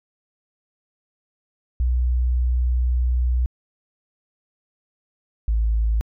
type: tone pair in turn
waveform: sine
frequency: 61.74 / 55 Hz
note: B1 / A1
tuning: 0 / 0 cents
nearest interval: major second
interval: 200 cents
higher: first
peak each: -16 dBFS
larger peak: neither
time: 1.8-3.46 / 5.48-6.01 s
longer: first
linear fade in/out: 0 ms
effects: tanh soft clip ceiling -12 dBFS